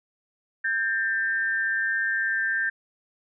sine tone pair together, 1583 / 1799.6 Hz, G6 / A6, +17 / +39 cents, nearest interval major second, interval 222 cents, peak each -25 / -26 dBFS, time 0.64-2.7 s, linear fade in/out 10 ms, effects none

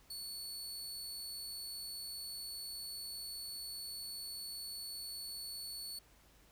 sawtooth tone, 4435 Hz, C#8, in tune, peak -40 dBFS, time 0.1-5.99 s, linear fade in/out 5 ms, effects added 50 Hz sine -67 dBFS peak until 6.51 s + pink hiss -66 dBFS RMS until 6.51 s

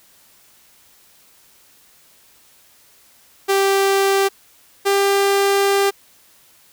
sawtooth tone pair in turn, 392 / 397 Hz, G4 / G4, 0 / +22 cents, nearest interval unison, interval 22 cents, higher second, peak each -10 dBFS, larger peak neither, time 3.48-4.29 / 4.85-5.91 s, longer second, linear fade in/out 20 ms, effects white hiss -52 dBFS RMS until 6.72 s

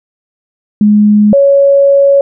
sine tone pair in turn, 209.2 / 557.5 Hz, G#3 / C#5, +13 / +10 cents, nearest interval octave + perfect fourth, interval 1697 cents, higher second, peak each -3 dBFS, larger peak neither, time 0.81-1.33 / 1.33-2.21 s, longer second, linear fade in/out 2 ms, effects none

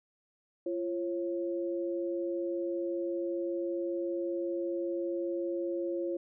sine tone pair together, 343.4 / 544 Hz, F4 / C#5, -29 / -33 cents, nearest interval minor sixth, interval 796 cents, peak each -32 / -36 dBFS, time 0.66-6.17 s, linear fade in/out 5 ms, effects none

